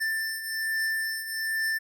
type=beating tone pair; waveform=square; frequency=1775 / 1776.2 Hz; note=A6 / A6; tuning=+15 / +16 cents; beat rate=1.2 Hz; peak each=-35 / -29 dBFS; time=0-1.79 s; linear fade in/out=20 ms; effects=none